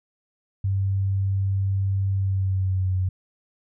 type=tone with pitch glide; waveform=sine; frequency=97.3 to 92.85 Hz; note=G2 to F#2; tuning=-12 to +7 cents; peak=-20 dBFS; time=0.64-3.09 s; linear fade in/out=5 ms; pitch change=-81 cents; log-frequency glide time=2.14-2.96 s; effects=none